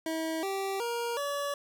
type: tone with pitch steps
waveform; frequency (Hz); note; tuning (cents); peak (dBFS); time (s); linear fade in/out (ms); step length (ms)
25% pulse; 321.9 / 389.5 / 471.3 / 570.3; E4 / G4 / A#4 / C#5; -41 / -11 / +19 / +49; -27; 0.06-1.54; 2; 370
effects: none